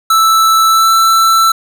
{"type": "tone with pitch glide", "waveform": "square", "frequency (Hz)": [1318.5, 1332.3], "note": ["E6", "E6"], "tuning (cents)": [0, 18], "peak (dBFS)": -7, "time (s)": [0.1, 1.52], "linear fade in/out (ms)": 5, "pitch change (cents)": 18, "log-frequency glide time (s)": [0.68, 0.93], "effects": []}